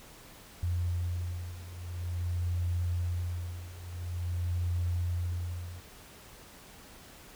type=beating tone pair; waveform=sine; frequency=87.31 / 87.79 Hz; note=F2 / F2; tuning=0 / +10 cents; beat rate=0.48 Hz; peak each=-35 / -32 dBFS; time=0.63-5.8 s; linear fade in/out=0 ms; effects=pink hiss -52 dBFS RMS until 7.35 s